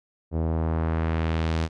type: tone with low-pass filter sweep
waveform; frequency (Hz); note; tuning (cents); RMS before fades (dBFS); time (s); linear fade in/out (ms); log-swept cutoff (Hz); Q
sawtooth; 80.9; E2; -32; -25; 0.31-1.69; 50; 540 to 5800; 1
effects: none